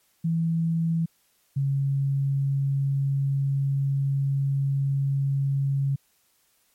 sine tone pair in turn, 164.81 / 138.07 Hz, E3 / C#3, 0 / -7 cents, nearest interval minor third, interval 307 cents, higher first, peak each -21 dBFS, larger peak neither, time 0.24-1.06 / 1.56-5.96 s, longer second, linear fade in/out 10 ms, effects white hiss -66 dBFS RMS until 6.74 s + MP3 64 kbps

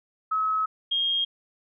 sine tone pair in turn, 1285 / 3238 Hz, E6 / G#7, -45 / -45 cents, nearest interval octave + major third, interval 1600 cents, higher second, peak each -22 dBFS, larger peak neither, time 0.31-0.66 / 0.91-1.25 s, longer first, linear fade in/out 10 ms, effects none

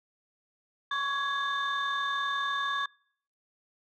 sine tone cluster, 1086 / 1126 / 1668 / 3584 Hz, C#6 / C#6 / G#6 / A7, -36 / +27 / +7 / +31 cents, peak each -38 / -30 / -31 / -35 dBFS, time 0.91-2.86 s, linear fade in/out 5 ms, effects noise-tail reverb RT60 0.6 s tail -25 dB re dry + tanh soft clip ceiling -22 dBFS

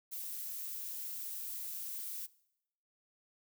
violet noise, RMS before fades -42 dBFS, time 0.11-2.27 s, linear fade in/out 20 ms, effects noise-tail reverb RT60 0.8 s tail -21 dB re dry

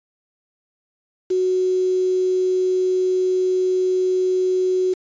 sine tone with quantisation, 370 Hz, F#4, in tune, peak -16 dBFS, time 1.3-4.94 s, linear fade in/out 10 ms, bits 6, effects resampled to 16000 Hz

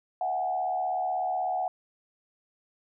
sine tone with frequency modulation, 740 Hz, F#5, in tune, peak -26 dBFS, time 0.21-1.68 s, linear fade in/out 2 ms, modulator 76.2 Hz, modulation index 0.79, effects none

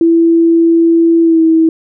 sine tone with pitch glide, 332.7 to 323.6 Hz, E4 to E4, +16 to -32 cents, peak -5 dBFS, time 0.01-1.69 s, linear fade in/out 2 ms, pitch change -48 cents, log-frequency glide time 1.22-1.41 s, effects none

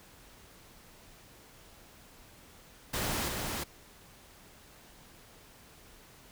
pink noise with echo, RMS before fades -33 dBFS, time 2.93-3.29 s, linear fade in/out 10 ms, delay 350 ms, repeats 1, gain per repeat -3 dB, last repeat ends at 3.64 s, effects pink hiss -56 dBFS RMS until 6.31 s

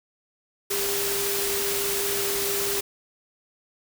sine tone in noise, 400 Hz, G4, 35 cents sharp, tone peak -29 dBFS, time 0.7-2.81 s, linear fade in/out 10 ms, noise white, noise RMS -27 dBFS, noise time 0.7-2.81 s, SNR -5 dB, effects none

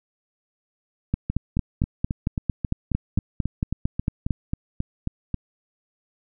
two click trains, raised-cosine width 5 ms, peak -9 / -12 dBFS, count 15 / 16, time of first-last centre 1.14-4.307 / 1.3-5.343 s, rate 4.42 / 3.71 Hz, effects none

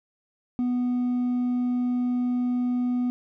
sine tone with hard clipping, 246.9 Hz, B3, in tune, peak -23 dBFS, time 0.59-3.1 s, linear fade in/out 0 ms, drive 2 dB, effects none

